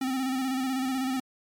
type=tone with vibrato; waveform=square; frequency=261.6 Hz; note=C4; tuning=in tune; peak=-27 dBFS; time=0.01-1.2 s; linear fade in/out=5 ms; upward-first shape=square; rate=16 Hz; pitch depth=37 cents each way; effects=MP3 96 kbps